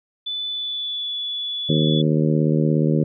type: tone with pitch glide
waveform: sine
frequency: 3492 to 3430 Hz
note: A7 to A7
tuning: -14 to -45 cents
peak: -24 dBFS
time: 0.26-2.02 s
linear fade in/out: 10 ms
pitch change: -31 cents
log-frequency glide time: 0.48-1.13 s
type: harmonic tone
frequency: 77 Hz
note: D#2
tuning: 17 cents flat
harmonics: 2 / 3 / 4 / 5 / 6 / 7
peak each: -18 / -22 / -24 / -26 / -28 / -29 dBFS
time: 1.69-3.04 s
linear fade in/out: 5 ms
effects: none